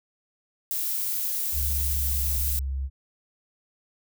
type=noise; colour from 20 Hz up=violet; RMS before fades=-28 dBFS; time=0.71-2.59 s; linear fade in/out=0 ms
type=tone with pitch glide; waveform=sine; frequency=69.3 to 67.25 Hz; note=C#2 to C2; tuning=0 to +48 cents; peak=-26 dBFS; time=1.52-2.9 s; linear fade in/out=50 ms; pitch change=-52 cents; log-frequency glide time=1.8-2.14 s
effects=none